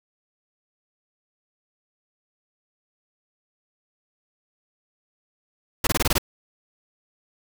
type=noise bursts; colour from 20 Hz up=pink; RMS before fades=-20 dBFS; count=7; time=5.84-6.182 s; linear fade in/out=5 ms; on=30 ms; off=22 ms; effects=none